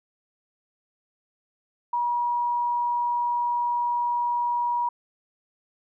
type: tone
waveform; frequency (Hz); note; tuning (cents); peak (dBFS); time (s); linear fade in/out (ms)
sine; 960; B5; -49; -22; 1.93-4.89; 5
effects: none